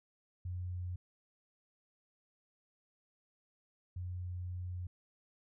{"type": "tone pair in turn", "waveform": "sine", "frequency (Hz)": [89.8, 89.8], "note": ["F2", "F2"], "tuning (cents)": [49, 49], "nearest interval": "unison", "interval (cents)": 0, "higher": "neither", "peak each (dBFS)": [-37, -38], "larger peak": "first", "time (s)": [[0.45, 0.96], [3.96, 4.87]], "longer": "second", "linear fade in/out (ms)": 5, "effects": []}